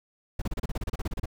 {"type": "noise bursts", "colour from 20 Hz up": "brown", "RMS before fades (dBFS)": -29, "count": 15, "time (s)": [0.39, 1.258], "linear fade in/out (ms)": 5, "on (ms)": 28, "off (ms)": 32, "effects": []}